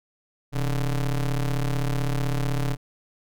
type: ring-modulated tone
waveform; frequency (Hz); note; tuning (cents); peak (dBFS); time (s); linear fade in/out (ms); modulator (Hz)
square; 73.4; D2; 0; -20; 0.52-2.77; 50; 55.5
effects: none